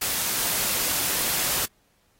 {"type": "noise", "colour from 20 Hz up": "white", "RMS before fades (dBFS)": -25, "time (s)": [0.01, 1.66], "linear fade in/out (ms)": 10, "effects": ["pink hiss -66 dBFS RMS until 2.19 s", "AAC 48 kbps"]}